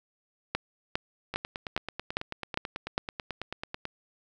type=two click trains; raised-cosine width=0.3 ms; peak=-11 / -18 dBFS; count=7 / 24; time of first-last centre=0.55-2.979 / 1.34-3.854 s; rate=2.47 / 9.15 Hz; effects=none